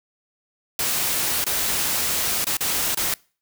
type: noise with dropouts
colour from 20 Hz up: white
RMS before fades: -23 dBFS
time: 0.79-3.14 s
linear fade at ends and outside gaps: 2 ms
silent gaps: 1.442-1.465 / 2.444-2.468 / 2.57-2.607 / 2.947-2.972 s
effects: noise-tail reverb RT60 0.4 s tail -25 dB re dry